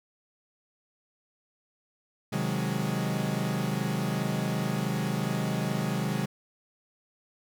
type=chord; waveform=40% pulse; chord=Ab dominant seventh; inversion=first; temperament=equal; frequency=130.81 / 155.56 / 185 / 207.7 Hz; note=C3 / Eb3 / Gb3 / Ab3; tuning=0 / 0 / 0 / 0 cents; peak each=-32 dBFS; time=2.32-6.26 s; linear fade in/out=10 ms; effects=none